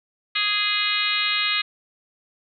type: harmonic tone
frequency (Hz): 415.3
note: G#4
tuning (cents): 0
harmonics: 3 / 4 / 5 / 6 / 7 / 8 / 9 / 10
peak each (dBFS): -30 / -31 / -27 / -27 / -29 / -30 / -27 / -29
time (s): 0.35-1.62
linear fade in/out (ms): 10
effects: none